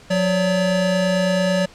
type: tone pair together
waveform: square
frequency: 181 / 572 Hz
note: F#3 / D5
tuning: -38 / -46 cents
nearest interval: octave + minor sixth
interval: 1992 cents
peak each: -20 dBFS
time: 0.1-1.66 s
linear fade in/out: 10 ms
effects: pink hiss -46 dBFS RMS until 1.74 s + low-pass 7000 Hz 12 dB/octave